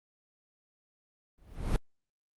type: noise with exponential growth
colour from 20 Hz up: brown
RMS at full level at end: -23 dBFS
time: 1.38-1.76 s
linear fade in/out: 0 ms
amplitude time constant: 82 ms
effects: Opus 32 kbps